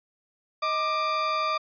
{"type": "tone pair together", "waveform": "40% pulse", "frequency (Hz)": [628.8, 1186], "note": ["D#5", "D6"], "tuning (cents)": [18, 17], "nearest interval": "major seventh", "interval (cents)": 1099, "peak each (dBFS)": [-31, -24], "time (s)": [0.62, 1.58], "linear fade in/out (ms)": 10, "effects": ["resampled to 11025 Hz"]}